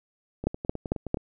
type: two click trains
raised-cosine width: 2 ms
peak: -20 / -10 dBFS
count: 8 / 4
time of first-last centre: 0.44-1.171 / 0.47-1.144 s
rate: 9.57 / 4.45 Hz
effects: none